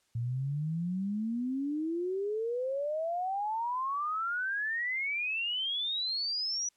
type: exponential sweep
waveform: sine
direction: up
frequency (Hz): 114.1 to 5920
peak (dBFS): -30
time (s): 0.15-6.69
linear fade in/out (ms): 5
effects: white hiss -72 dBFS RMS until 6.76 s + low-pass 9000 Hz 12 dB/octave